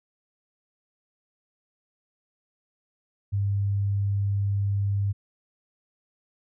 sine tone, 100 Hz, G2, 35 cents sharp, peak -22 dBFS, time 3.32-5.13 s, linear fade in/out 20 ms, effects none

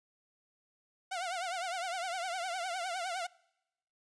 sawtooth tone with vibrato, 720 Hz, F#5, 47 cents flat, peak -31 dBFS, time 1.11-3.27 s, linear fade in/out 10 ms, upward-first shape triangle, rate 9.8 Hz, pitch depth 140 cents each way, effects noise-tail reverb RT60 0.9 s tail -24 dB re dry + resampled to 22050 Hz

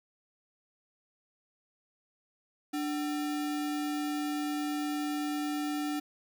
sine tone with sample-and-hold, 295.3 Hz, D4, 10 cents sharp, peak -30 dBFS, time 2.73-6 s, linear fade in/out 10 ms, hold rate 1050 Hz, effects none

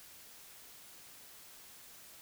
silence, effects white hiss -55 dBFS RMS until 2.21 s

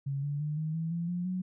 sine tone with pitch steps, 138.59 / 144.31 / 150.26 / 156.46 / 162.92 / 169.64 / 176.64 / 183.93 Hz, C#3 / D3 / D3 / D#3 / E3 / E3 / F3 / F#3, 0 / -30 / +40 / +10 / -20 / +50 / +20 / -10 cents, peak -30 dBFS, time 0.06-1.42 s, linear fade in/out 10 ms, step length 170 ms, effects none

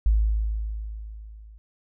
sine tone with level ramp, 53.6 Hz, A1, 45 cents flat, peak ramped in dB -15 to -44 dBFS, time 0.06-1.58 s, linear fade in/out 0 ms, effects none

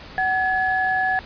sine tone pair together, 751.2 / 1700 Hz, F#5 / G#6, +26 / +40 cents, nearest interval octave + major second, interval 1414 cents, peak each -21 dBFS, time 0.18-1.19 s, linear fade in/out 0 ms, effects pink hiss -40 dBFS RMS until 1.25 s + resampled to 11025 Hz

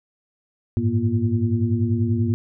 sine tone cluster, 94.1 / 104.6 / 114.9 / 236.5 / 346.7 Hz, F#2 / G#2 / A#2 / A#3 / F4, +30 / +13 / -25 / +25 / -13 cents, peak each -30 / -21 / -25 / -23 / -30 dBFS, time 0.77-2.34 s, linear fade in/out 0 ms, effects none

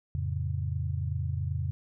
sine chord, F augmented, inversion none, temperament equal with one note detuned, 87.31 / 110 / 137.79 Hz, F2 / A2 / C#3, 0 / 0 / -10 cents, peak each -31 / -35 / -33 dBFS, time 0.15-1.71 s, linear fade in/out 0 ms, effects none

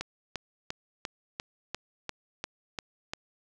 click train, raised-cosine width 0.2 ms, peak -16 dBFS, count 10, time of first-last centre 0.01-3.135 s, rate 2.88 Hz, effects none

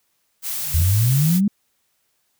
blue noise, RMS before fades -26 dBFS, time 0.42-1.41 s, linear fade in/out 50 ms
sine tone with exponential growth, 145.3 Hz, D3, 18 cents flat, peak -23 dBFS, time 0.52-0.82 s, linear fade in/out 0 ms, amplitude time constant 65 ms
sine exponential sweep, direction up, 77.78 to 211.3 Hz, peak -14 dBFS, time 0.74-1.48 s, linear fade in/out 5 ms
effects white hiss -68 dBFS RMS until 2.39 s

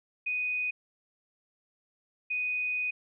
sine tone pair in turn, 2489 / 2489 Hz, D#7 / D#7, 0 / 0 cents, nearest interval unison, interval 0 cents, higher neither, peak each -28 dBFS, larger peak neither, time 0.26-0.71 / 2.3-2.91 s, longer second, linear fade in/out 10 ms, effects none

